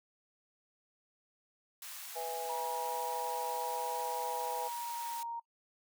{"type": "high-pass noise", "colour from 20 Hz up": "white", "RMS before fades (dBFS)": -46, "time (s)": [1.82, 5.23], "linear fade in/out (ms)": 2, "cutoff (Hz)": 800, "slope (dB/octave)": 24}
{"type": "chord", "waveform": "sine", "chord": "E major", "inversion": "second", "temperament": "just", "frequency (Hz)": [494.4, 659.3, 824.1], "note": ["B4", "E5", "G#5"], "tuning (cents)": [2, 0, -14], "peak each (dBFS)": [-41, -44, -39], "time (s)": [2.15, 4.69], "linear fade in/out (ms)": 20}
{"type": "tone with pitch glide", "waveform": "sine", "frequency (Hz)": [957, 932.4], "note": ["A#5", "A#5"], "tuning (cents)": [45, 0], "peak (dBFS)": -37, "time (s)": [2.49, 5.4], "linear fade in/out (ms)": 10, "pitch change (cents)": -45, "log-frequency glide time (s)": [4.49, 5.26]}
{"effects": ["noise-tail reverb RT60 0.1 s tail -23 dB re dry"]}